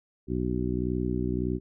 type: harmonic tone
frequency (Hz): 61.7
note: B1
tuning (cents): -1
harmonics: 1 / 2 / 3 / 4 / 5 / 6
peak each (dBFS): -33 / -33 / -33 / -33 / -33 / -33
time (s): 0.27-1.6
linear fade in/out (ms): 50
effects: none